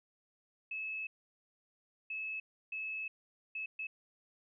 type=tone bursts at uneven times; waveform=sine; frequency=2595 Hz; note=E7; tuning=28 cents flat; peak=-37 dBFS; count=5; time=0.71-1.07 / 2.1-2.4 / 2.72-3.08 / 3.55-3.66 / 3.79-3.87 s; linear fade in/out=5 ms; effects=none